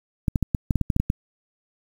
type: clicks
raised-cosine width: 5 ms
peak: -8 dBFS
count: 11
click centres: 0.282 / 0.358 / 0.427 / 0.548 / 0.708 / 0.757 / 0.813 / 0.902 / 0.964 / 1 / 1.101 s
effects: 7-bit